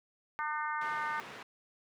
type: harmonic tone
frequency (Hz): 302.4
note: D#4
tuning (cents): -49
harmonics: 3 / 4 / 5 / 6 / 7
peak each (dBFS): -37 / -37 / -39 / -42 / -46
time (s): 0.39-1.2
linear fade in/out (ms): 0
type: band-pass noise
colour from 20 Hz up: white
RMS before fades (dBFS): -48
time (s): 0.81-1.43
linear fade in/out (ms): 5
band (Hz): 140 to 2000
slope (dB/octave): 12
effects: none